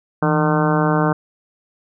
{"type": "harmonic tone with a mistuned harmonic", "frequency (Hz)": 152, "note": "D#3", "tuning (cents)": -40, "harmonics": [1, 2, 3, 4, 5, 6, 7, 8, 9, 10], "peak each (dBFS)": [-18, -21, -23, -24, -25, -26, -26, -27, -28, -28], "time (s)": [0.22, 1.13], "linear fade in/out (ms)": 5, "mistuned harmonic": 1, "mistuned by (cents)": 110, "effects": []}